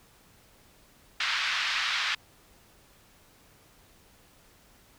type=band-pass noise; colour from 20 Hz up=pink; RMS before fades=-29 dBFS; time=1.2-2.15 s; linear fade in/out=5 ms; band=1300 to 4500 Hz; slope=24 dB/octave; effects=pink hiss -59 dBFS RMS until 4.98 s